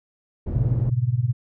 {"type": "low-pass noise", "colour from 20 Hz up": "pink", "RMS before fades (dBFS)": -28, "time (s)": [0.46, 0.9], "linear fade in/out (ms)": 10, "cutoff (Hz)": 320, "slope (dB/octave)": 12}
{"type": "tone with tremolo", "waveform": "sine", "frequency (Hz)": 121.5, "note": "B2", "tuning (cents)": -28, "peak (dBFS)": -15, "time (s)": [0.55, 1.33], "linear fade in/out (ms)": 5, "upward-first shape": "sine", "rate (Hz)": 19, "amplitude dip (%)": 85}
{"effects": []}